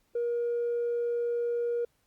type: tone with tanh clipping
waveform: triangle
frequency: 474.9 Hz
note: A#4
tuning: 32 cents sharp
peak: -27 dBFS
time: 0.15-1.85 s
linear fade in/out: 5 ms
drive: 5 dB
effects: pink hiss -72 dBFS RMS until 2.06 s + Opus 48 kbps